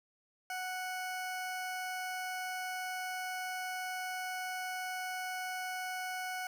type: tone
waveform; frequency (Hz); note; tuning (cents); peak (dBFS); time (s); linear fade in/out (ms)
20% pulse; 739; F#5; -2; -32; 0.5-6.47; 2
effects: none